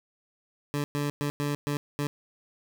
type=tone bursts at uneven times; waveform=20% pulse; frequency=145 Hz; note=D3; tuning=22 cents flat; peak=-22 dBFS; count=6; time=0.74-0.84 / 0.95-1.1 / 1.21-1.3 / 1.4-1.55 / 1.67-1.77 / 1.99-2.07 s; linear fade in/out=0 ms; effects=none